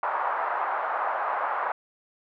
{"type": "band-pass noise", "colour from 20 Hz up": "pink", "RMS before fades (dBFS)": -28, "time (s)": [0.03, 1.72], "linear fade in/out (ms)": 2, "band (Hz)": [760, 1300], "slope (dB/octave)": 24, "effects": []}